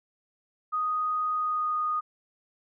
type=tone with pitch glide; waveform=sine; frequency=1244.5 to 1234.5 Hz; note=D#6 to D#6; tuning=0 to -14 cents; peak=-25 dBFS; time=0.72-2.01 s; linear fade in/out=20 ms; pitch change=-14 cents; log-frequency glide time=1.34-1.77 s; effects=none